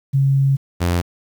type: tone pair in turn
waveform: sine / sawtooth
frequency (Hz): 136.8 / 87.33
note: C#3 / F2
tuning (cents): -23 / 0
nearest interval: minor sixth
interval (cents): 777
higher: first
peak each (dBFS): -12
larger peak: neither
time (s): 0.13-0.57 / 0.8-1.02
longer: first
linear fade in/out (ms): 20
effects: 8-bit